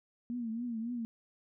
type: tone with vibrato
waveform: sine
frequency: 233.1 Hz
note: A#3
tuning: in tune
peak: -34 dBFS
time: 0.3-1.05 s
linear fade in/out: 0 ms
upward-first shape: triangle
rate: 3.6 Hz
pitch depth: 110 cents each way
effects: none